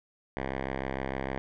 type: tone with low-pass filter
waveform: 5% pulse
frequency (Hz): 66.6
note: C2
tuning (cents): +31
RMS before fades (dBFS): -34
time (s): 0.37-1.38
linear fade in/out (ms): 0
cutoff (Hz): 1900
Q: 1.4
effects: none